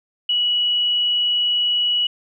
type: tone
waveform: sine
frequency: 2930 Hz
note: F#7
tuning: 18 cents flat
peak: -16 dBFS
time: 0.29-2.07 s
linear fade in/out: 5 ms
effects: none